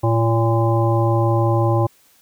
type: harmonic tone with a mistuned harmonic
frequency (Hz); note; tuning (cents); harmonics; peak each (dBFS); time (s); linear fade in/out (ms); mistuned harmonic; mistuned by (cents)
114.1; A#2; -37; 1 / 3 / 5 / 7 / 9; -16 / -21 / -23 / -24 / -26; 0.03-1.87; 10; 7; +28
effects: white hiss -55 dBFS RMS until 2.21 s